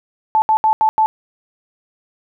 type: tone bursts at uneven times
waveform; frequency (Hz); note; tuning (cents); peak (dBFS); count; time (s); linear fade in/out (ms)
sine; 873; A5; -14; -10; 5; 0.35-0.42 / 0.49-0.57 / 0.64-0.73 / 0.81-0.89 / 0.98-1.06; 0
effects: none